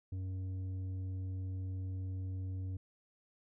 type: tone with tanh clipping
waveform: sine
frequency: 93.7 Hz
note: F#2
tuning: 22 cents sharp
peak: -38 dBFS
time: 0.12-2.77 s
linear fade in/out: 5 ms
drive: 7 dB
effects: none

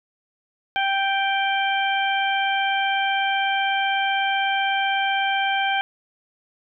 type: harmonic tone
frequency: 784 Hz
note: G5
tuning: in tune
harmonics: 1 / 2 / 3 / 4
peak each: -22 / -25 / -27 / -28 dBFS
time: 0.76-5.81 s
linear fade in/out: 0 ms
effects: none

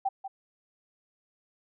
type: tone with echo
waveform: sine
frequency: 778 Hz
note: G5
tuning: 13 cents flat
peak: -24 dBFS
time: 0.05-0.09 s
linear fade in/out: 10 ms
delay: 190 ms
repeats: 1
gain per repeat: -10 dB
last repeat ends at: 0.28 s
effects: none

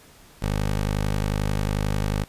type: tone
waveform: 15% pulse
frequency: 51.2 Hz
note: G#1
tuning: 24 cents flat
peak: -16 dBFS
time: 0.42-2.24 s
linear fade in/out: 5 ms
effects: pink hiss -51 dBFS RMS until 2.28 s + resampled to 32000 Hz

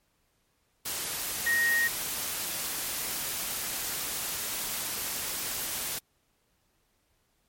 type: tone in noise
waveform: sine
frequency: 1871 Hz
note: A#6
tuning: 6 cents sharp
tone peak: -23 dBFS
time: 1.46-1.88 s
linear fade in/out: 10 ms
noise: white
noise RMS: -33 dBFS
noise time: 0.85-5.99 s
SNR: +7 dB
effects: pink hiss -72 dBFS RMS until 7.48 s + MP3 64 kbps

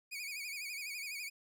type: tone with vibrato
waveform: sawtooth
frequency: 2349 Hz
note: D7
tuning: in tune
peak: -37 dBFS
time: 0.11-1.3 s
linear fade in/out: 20 ms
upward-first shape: sine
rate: 12 Hz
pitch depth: 110 cents each way
effects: none

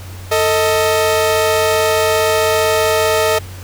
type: tone pair together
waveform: sawtooth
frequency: 444.4 / 629 Hz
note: A4 / D#5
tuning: +17 / +19 cents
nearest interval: tritone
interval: 602 cents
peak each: -11 dBFS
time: 0.31-3.39 s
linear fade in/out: 10 ms
effects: added 92 Hz sine -29 dBFS peak until 3.63 s + pink hiss -37 dBFS RMS until 3.63 s

